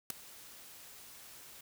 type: noise with ADSR envelope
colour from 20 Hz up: white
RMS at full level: -30 dBFS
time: 0.1-1.61 s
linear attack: 3 ms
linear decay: 4 ms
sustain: -23 dB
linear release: 4 ms
effects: none